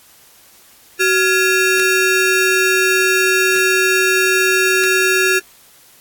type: ring-modulated tone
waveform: 25% pulse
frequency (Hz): 1028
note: C6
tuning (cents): -31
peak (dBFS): -5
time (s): 0.99-5.4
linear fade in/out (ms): 20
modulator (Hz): 652
effects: white hiss -47 dBFS RMS until 6 s + AAC 64 kbps